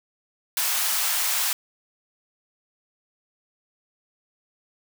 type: high-pass noise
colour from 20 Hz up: white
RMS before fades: -24 dBFS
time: 0.57-1.53 s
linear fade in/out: 2 ms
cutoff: 720 Hz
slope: 24 dB/octave
effects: none